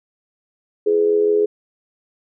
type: tone with amplitude modulation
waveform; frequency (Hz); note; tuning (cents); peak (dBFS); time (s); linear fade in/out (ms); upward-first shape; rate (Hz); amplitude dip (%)
sine; 420; G#4; +19; -10; 0.86-1.46; 10; sine; 85.9; 65
effects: none